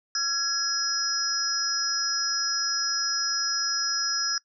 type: tone cluster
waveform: sine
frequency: 1357 / 1669 / 5130 / 5740 Hz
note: E6 / G#6 / E8 / F8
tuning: +50 / +8 / -48 / +47 cents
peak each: -34 / -33 / -26 / -30 dBFS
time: 0.15-4.38 s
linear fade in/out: 2 ms
effects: noise-tail reverb RT60 0.1 s tail -23 dB re dry